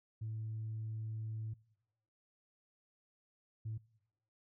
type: tone bursts at uneven times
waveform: sine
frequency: 110 Hz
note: A2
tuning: in tune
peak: -37 dBFS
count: 2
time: 0.21-1.54 / 3.65-3.78 s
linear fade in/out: 10 ms
effects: noise-tail reverb RT60 1.0 s tail -25 dB re dry + tanh soft clip ceiling -35 dBFS